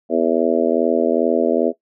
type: harmonic tone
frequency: 82.41 Hz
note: E2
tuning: in tune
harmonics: 3 / 4 / 5 / 6 / 7 / 8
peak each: -21 / -21 / -21 / -21 / -21 / -21 dBFS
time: 0.09-1.73 s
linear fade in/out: 50 ms
effects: noise-tail reverb RT60 0.1 s tail -17 dB re dry